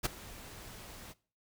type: noise with ADSR envelope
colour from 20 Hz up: pink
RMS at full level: -29 dBFS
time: 0.03-1.14 s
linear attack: 25 ms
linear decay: 15 ms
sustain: -20 dB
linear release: 30 ms
effects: noise-tail reverb RT60 0.4 s tail -20 dB re dry